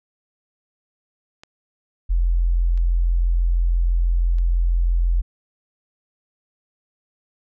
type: clicks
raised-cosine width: 0.2 ms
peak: -24 / -30 / -30 dBFS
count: 3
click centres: 1.435 / 2.776 / 4.385 s
type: tone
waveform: sine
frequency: 43.04 Hz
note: F1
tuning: 25 cents flat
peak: -15 dBFS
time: 2.09-5.22 s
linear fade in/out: 20 ms
effects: none